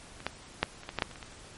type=clicks; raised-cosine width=0.3 ms; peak=-28 / -13 / -8 / -29 / -20 / -13 / -9 / -30 / -29 / -25 dBFS; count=10; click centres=0.204 / 0.266 / 0.63 / 0.834 / 0.891 / 0.987 / 1.022 / 1.113 / 1.158 / 1.228 s; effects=pink hiss -50 dBFS RMS until 1.57 s + MP3 48 kbps